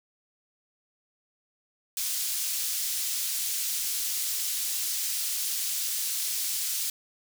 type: high-pass noise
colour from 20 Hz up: pink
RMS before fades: -30 dBFS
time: 1.97-6.9 s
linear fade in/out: 2 ms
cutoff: 5200 Hz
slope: 12 dB/octave
effects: none